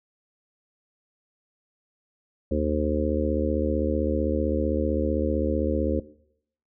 harmonic tone, 75.6 Hz, D#2, 49 cents flat, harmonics 1 / 3 / 4 / 5 / 6 / 7, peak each -27 / -28 / -29 / -31 / -31 / -29 dBFS, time 2.51-6 s, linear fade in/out 5 ms, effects noise-tail reverb RT60 0.7 s tail -19 dB re dry

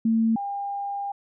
sine tone pair in turn, 225.2 / 802.5 Hz, A3 / G5, +40 / +40 cents, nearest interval octave + minor seventh, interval 2200 cents, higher second, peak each -18 / -27 dBFS, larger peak first, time 0.05-0.36 / 0.36-1.12 s, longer second, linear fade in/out 5 ms, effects none

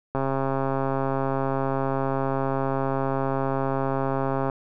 click train, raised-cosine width 1 ms, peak -12 dBFS, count 588, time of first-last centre 0.15-4.498 s, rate 135 Hz, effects none

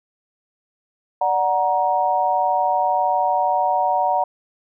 sine chord, D augmented, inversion none, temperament equal with one note detuned, 587.3 / 740 / 939.4 Hz, D5 / F#5 / A#5, 0 / 0 / +13 cents, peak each -24 / -19 / -20 dBFS, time 1.21-4.24 s, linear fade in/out 5 ms, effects none

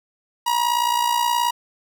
45% pulse tone with amplitude modulation, 957 Hz, A#5, 45 cents sharp, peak -15 dBFS, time 0.46-1.51 s, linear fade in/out 10 ms, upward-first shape sine, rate 58.8 Hz, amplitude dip 65%, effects none

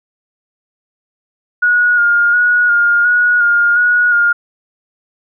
sine tone with vibrato, 1435 Hz, F6, 47 cents sharp, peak -8 dBFS, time 1.62-4.33 s, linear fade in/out 10 ms, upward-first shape square, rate 1.4 Hz, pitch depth 24 cents each way, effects none

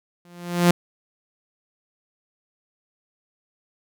sawtooth tone with exponential growth, 174.61 Hz, F3, in tune, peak -7 dBFS, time 0.25-0.71 s, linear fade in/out 2 ms, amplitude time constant 100 ms, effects none

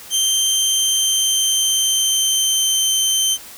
20% pulse tone with pitch glide, 3136 to 3105 Hz, G7 to G7, 0 to -17 cents, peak -9 dBFS, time 0.1-3.38 s, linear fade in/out 50 ms, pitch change -17 cents, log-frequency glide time 0.64-2.95 s, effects white hiss -38 dBFS RMS until 3.57 s

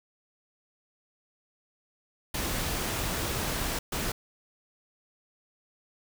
pink noise bursts at uneven times, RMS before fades -31 dBFS, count 2, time 2.34-3.79 / 3.92-4.12 s, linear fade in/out 5 ms, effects none

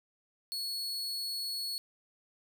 40% pulse tone, 4374 Hz, C#8, 24 cents flat, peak -33 dBFS, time 0.52-1.78 s, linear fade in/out 0 ms, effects none

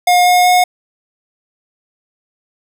square tone with pitch steps, 715 / 719.6 / 724.1 Hz, F5 / F#5 / F#5, +41 / -48 / -38 cents, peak -8 dBFS, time 0.07-0.64 s, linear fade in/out 5 ms, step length 190 ms, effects none

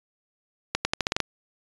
accelerating click train, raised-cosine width 0.2 ms, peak -5 dBFS, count 8, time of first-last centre 0.75-1.203 s, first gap 100 ms, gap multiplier 0.85, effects resampled to 22050 Hz

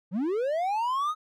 triangle linear sweep, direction up, 161.2 to 1277 Hz, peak -23 dBFS, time 0.11-1.15 s, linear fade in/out 50 ms, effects none

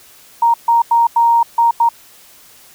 sine tone bursts at uneven times, 932.3 Hz, A#5, in tune, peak -8 dBFS, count 6, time 0.42-0.54 / 0.68-0.82 / 0.91-1.07 / 1.16-1.43 / 1.58-1.71 / 1.8-1.89 s, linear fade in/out 5 ms, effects white hiss -44 dBFS RMS until 2.74 s

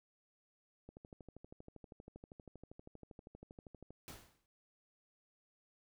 click train, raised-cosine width 2 ms, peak -39 dBFS, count 39, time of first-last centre 0.89-3.906 s, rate 12.6 Hz
pink noise with exponential decay, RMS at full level -47 dBFS, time 4.08-4.46 s, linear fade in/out 0 ms, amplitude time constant 82 ms
effects none

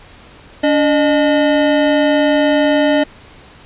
square tone pair together, 287.4 / 609 Hz, D4 / D#5, -37 / -37 cents, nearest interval octave + minor second, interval 1300 cents, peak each -14 dBFS, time 0.63-3.04 s, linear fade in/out 10 ms, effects pink hiss -41 dBFS RMS until 3.65 s + resampled to 8000 Hz

